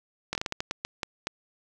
slowing click train, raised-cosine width 0.2 ms, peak -12 dBFS, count 11, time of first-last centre 0.33-1.271 s, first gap 21 ms, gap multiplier 1.31, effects none

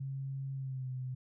sine tone with pitch glide, 135.6 to 128.51 Hz, C#3 to C3, -38 to -31 cents, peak -36 dBFS, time 0-1.15 s, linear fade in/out 10 ms, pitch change -93 cents, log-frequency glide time 0.54-0.89 s, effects none

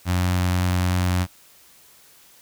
sawtooth tone with notch filter, 90.3 Hz, F#2, 42 cents flat, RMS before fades -21 dBFS, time 0.05-1.27 s, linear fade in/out 50 ms, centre 430 Hz, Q 1.2, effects white hiss -52 dBFS RMS until 2.41 s

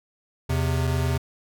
square tone pair together, 82.41 / 130.81 Hz, E2 / C3, 0 / 0 cents, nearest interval minor sixth, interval 800 cents, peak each -25 dBFS, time 0.49-1.18 s, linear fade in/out 10 ms, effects none

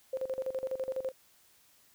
sine tone with tremolo, 524 Hz, C5, 2 cents sharp, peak -30 dBFS, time 0.13-1.12 s, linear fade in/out 5 ms, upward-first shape square, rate 12 Hz, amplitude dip 80%, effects white hiss -64 dBFS RMS until 1.94 s

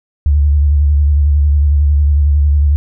sine tone with vibrato, 72.7 Hz, D2, 17 cents flat, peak -7 dBFS, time 0.26-2.76 s, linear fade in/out 0 ms, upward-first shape square, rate 11 Hz, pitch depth 45 cents each way, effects none

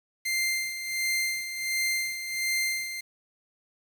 sawtooth tone with tremolo, 2093 Hz, C7, in tune, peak -21 dBFS, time 0.25-3.01 s, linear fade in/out 10 ms, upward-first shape sine, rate 1.4 Hz, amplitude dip 65%, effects 8-bit

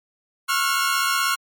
sawtooth tone cluster, 1089 / 1363 / 1439 Hz, C#6 / F6 / F#6, -31 / -43 / -49 cents, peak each -20 dBFS, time 0.48-1.36 s, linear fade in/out 20 ms, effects MP3 96 kbps

